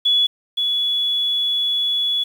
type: tone pair in turn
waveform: sine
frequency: 3400 / 3400 Hz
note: G#7 / G#7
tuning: +40 / +40 cents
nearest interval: unison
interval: 0 cents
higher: neither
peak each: -13 / -17 dBFS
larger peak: first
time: 0.05-0.27 / 0.57-2.24 s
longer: second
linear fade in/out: 10 ms
effects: 7-bit